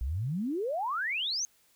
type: exponential sweep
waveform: sine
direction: up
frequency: 56.2 to 6540 Hz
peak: -29 dBFS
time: 0.01-1.45 s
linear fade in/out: 0 ms
effects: white hiss -66 dBFS RMS until 1.75 s